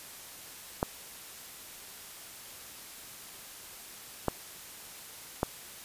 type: clicks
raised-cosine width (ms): 1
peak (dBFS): -12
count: 3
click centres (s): 0.829 / 4.283 / 5.431
effects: white hiss -47 dBFS RMS until 5.84 s + resampled to 32000 Hz